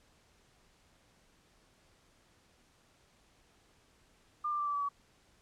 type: tone with pitch steps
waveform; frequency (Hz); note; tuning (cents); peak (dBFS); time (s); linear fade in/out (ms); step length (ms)
sine; 1200 / 1186.9 / 1173.9 / 1161.1 / 1148.5 / 1135.9; D6 / D6 / D6 / D6 / D6 / C#6; +37 / +18 / -1 / -20 / -39 / +42; -31; 4.44-4.89; 10; 75
effects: pink hiss -67 dBFS RMS until 5.41 s + low-pass 9000 Hz 12 dB/octave